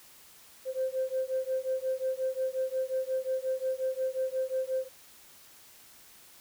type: beating tone pair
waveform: sine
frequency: 519 / 524.6 Hz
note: C5 / C5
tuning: -14 / +4 cents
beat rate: 5.6 Hz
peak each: -31 dBFS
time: 0.65-4.89 s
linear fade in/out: 50 ms
effects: tanh soft clip ceiling -22 dBFS + white hiss -55 dBFS RMS until 6.4 s